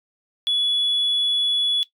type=tone; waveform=sine; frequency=3405 Hz; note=G#7; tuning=42 cents sharp; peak=-17 dBFS; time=0.47-1.83 s; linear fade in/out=0 ms; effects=noise-tail reverb RT60 0.1 s tail -17 dB re dry + tanh soft clip ceiling -15 dBFS